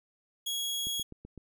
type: tone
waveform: sawtooth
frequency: 3322 Hz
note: G#7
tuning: in tune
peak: -28 dBFS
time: 0.46-1.03 s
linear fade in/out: 10 ms
type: click train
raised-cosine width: 3 ms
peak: -32 dBFS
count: 5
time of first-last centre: 0.87-1.377 s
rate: 7.89 Hz
effects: none